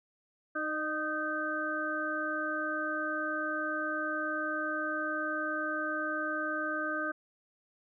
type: harmonic tone with a mistuned harmonic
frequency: 309.7 Hz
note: D#4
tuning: 8 cents flat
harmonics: 1 / 2 / 4 / 5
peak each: -38 / -38 / -37 / -34 dBFS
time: 0.55-7.12 s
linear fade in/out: 10 ms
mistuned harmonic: 2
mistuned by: -28 cents
effects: none